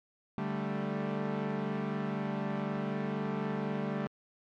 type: chord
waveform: sawtooth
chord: D suspended fourth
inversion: none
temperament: equal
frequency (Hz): 146.83 / 196 / 220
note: D3 / G3 / A3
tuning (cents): 0 / 0 / 0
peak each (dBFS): -34 / -31 / -32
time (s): 0.38-4.07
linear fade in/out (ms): 0
effects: low-pass 2000 Hz 12 dB/octave + MP3 64 kbps